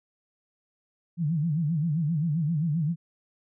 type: tone with vibrato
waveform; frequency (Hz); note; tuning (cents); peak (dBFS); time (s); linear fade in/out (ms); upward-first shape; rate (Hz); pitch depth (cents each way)
sine; 158; D#3; +27; -23; 1.17-2.96; 50; sine; 7.6; 160
effects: none